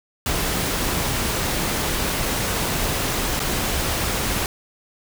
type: noise with dropouts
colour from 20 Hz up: pink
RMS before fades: -23 dBFS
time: 0.26-4.46 s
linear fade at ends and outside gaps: 1 ms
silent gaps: 3.394-3.401 s
effects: none